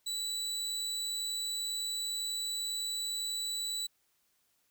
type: tone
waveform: 30% pulse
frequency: 3951 Hz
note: B7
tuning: in tune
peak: -31 dBFS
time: 0.06-3.87 s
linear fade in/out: 10 ms
effects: white hiss -74 dBFS RMS until 4.7 s